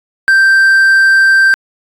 triangle tone, 1568 Hz, G6, in tune, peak -3 dBFS, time 0.28-1.54 s, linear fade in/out 0 ms, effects AAC 64 kbps

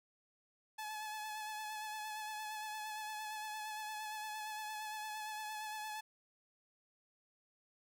sawtooth tone with vibrato, 857 Hz, A5, 46 cents flat, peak -38 dBFS, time 0.78-6.01 s, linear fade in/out 10 ms, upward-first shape sine, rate 8.7 Hz, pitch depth 26 cents each way, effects none

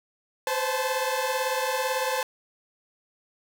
sawtooth tone cluster, 509 / 527 / 870 Hz, C5 / C5 / A5, -48 / +12 / -20 cents, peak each -26 / -26 / -25 dBFS, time 0.47-2.23 s, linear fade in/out 2 ms, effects none

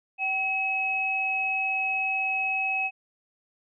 sine tone pair together, 766 / 2564 Hz, G5 / E7, -40 / -49 cents, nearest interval octave + major sixth, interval 2091 cents, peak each -31 / -25 dBFS, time 0.18-2.91 s, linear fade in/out 50 ms, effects none

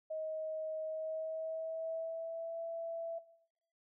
sine tone with pitch glide, 630 to 664.8 Hz, D#5 to E5, +21 to +15 cents, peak -37 dBFS, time 0.1-3.19 s, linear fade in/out 10 ms, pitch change +94 cents, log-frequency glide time 0.84-2.61 s, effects noise-tail reverb RT60 0.8 s tail -19 dB re dry

